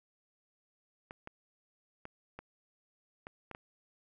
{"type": "clicks", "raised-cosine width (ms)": 0.5, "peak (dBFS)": -29, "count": 7, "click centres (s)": [1.109, 1.274, 2.054, 2.39, 3.269, 3.513, 3.549], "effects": []}